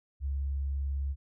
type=tone with vibrato; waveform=sine; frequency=69.1 Hz; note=C#2; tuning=5 cents flat; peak=-29 dBFS; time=0.2-1.16 s; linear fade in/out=50 ms; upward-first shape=sine; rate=20 Hz; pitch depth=49 cents each way; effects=none